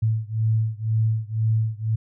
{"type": "beating tone pair", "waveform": "sine", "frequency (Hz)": [109.8, 111.8], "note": ["A2", "A2"], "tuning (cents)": [-3, 28], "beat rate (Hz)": 2, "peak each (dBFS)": [-22, -23], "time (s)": [0.02, 1.96], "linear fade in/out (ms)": 10, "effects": []}